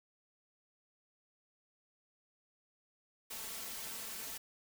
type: noise with comb filter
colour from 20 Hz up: white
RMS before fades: -44 dBFS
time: 3.3-4.38 s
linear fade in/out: 10 ms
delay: 4.5 ms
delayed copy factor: +0.6
effects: none